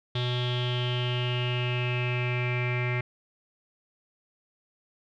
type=tone with low-pass filter sweep; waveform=square; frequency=123.47 Hz; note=B2; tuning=in tune; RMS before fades=-28 dBFS; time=0.15-3.01 s; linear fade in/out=5 ms; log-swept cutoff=3500 to 2200 Hz; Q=8.4; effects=none